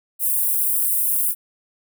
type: high-pass noise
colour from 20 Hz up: white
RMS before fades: -20 dBFS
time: 0.19-1.35 s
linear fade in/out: 50 ms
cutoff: 9100 Hz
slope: 48 dB/octave
effects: none